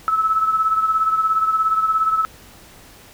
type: beating tone pair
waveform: sine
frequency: 1301 / 1318 Hz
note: E6 / E6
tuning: -23 / -1 cents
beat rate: 17 Hz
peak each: -16 / -23 dBFS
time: 0.08-2.25 s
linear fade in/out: 0 ms
effects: pink hiss -45 dBFS RMS until 3.13 s